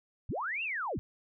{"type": "linear two-way sweep", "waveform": "sine", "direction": "up then down", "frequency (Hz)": [35.23, 2805, 35.23], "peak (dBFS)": -32, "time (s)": [0.29, 0.99], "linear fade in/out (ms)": 0, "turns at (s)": 0.63, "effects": []}